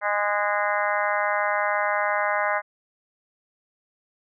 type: harmonic tone with a mistuned harmonic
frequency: 205.7 Hz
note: G#3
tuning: 16 cents flat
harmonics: 3 / 4 / 5 / 6 / 7 / 8 / 9 / 10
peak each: -27 / -28 / -29 / -30 / -30 / -31 / -32 / -32 dBFS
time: 0.01-2.62 s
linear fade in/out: 50 ms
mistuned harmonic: 7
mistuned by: +35 cents
effects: none